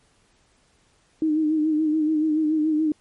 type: tone with vibrato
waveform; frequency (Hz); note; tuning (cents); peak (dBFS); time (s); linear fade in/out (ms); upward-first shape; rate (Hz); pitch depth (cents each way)
sine; 309.7; D#4; -8; -18; 1.22-2.92; 2; sine; 7; 47
effects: pink hiss -62 dBFS RMS until 3 s + MP3 48 kbps